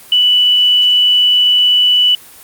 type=tone; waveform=sine; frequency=2968 Hz; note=F#7; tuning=5 cents sharp; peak=-7 dBFS; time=0.12-2.15 s; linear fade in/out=2 ms; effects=white hiss -38 dBFS RMS until 2.43 s + Opus 24 kbps